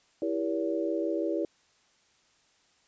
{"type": "chord", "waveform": "sine", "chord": "E diminished seventh", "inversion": "none", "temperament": "just", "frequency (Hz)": [329.6, 395.6, 474.7, 569.6], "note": ["E4", "G4", "Bb4", "Db5"], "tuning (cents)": [0, 16, 31, 47], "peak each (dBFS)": [-30, -34, -35, -33], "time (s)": [0.22, 1.45], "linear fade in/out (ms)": 2, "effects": ["white hiss -66 dBFS RMS until 2.87 s", "resampled to 16000 Hz"]}